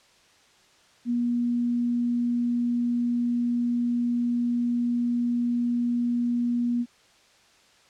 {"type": "tone", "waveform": "sine", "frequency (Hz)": 240, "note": "B3", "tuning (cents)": -49, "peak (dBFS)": -22, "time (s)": [1.05, 6.86], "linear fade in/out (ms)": 50, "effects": ["white hiss -58 dBFS RMS until 7.89 s", "low-pass 6000 Hz 12 dB/octave"]}